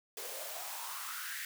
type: noise with high-pass filter sweep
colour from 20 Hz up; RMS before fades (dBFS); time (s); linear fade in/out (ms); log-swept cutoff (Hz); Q
white; -42; 0.17-1.45; 2; 430 to 1900; 5.2
effects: none